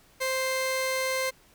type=tone pair together; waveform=sawtooth; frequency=523.3 / 1046.6 Hz; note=C5 / C6; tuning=0 / 0 cents; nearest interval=octave; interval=1200 cents; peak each=-24 dBFS; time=0.2-1.31 s; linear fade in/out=20 ms; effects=pink hiss -59 dBFS RMS until 1.54 s